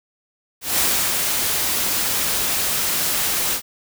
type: noise with ADSR envelope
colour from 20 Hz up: white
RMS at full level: -18 dBFS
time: 0.61-3.62 s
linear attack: 170 ms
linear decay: 340 ms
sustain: -3 dB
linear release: 79 ms
effects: none